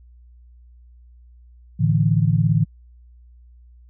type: chord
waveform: sine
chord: A suspended fourth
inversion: none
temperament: equal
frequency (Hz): 110 / 146.83 / 164.81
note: A2 / D3 / E3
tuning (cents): 0 / 0 / 0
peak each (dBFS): -19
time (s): 1.79-2.65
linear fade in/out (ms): 20
effects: added 60 Hz sine -45 dBFS peak until 3.89 s